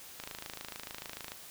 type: click train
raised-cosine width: 0.2 ms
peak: -23 dBFS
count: 31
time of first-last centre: 0.2-1.319 s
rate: 26.8 Hz
effects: white hiss -50 dBFS RMS until 1.5 s